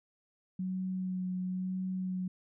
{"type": "tone with vibrato", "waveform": "sine", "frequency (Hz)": 185, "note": "F#3", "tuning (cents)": 0, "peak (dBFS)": -32, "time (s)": [0.59, 2.28], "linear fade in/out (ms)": 5, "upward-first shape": "sine", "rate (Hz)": 0.99, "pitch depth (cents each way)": 15, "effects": []}